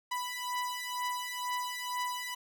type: beating tone pair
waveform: sawtooth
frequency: 989 / 991.1 Hz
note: B5 / B5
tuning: +2 / +6 cents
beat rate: 2.1 Hz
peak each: -33 / -33 dBFS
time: 0.11-2.35 s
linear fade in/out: 10 ms
effects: none